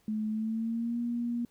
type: tone with pitch glide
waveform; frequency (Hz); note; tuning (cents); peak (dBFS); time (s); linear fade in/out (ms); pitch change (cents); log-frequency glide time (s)
sine; 215.5 to 237.7; A3 to A#3; -36 to +34; -29; 0.08-1.45; 2; +170; 0.29-0.99
effects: pink hiss -68 dBFS RMS until 1.5 s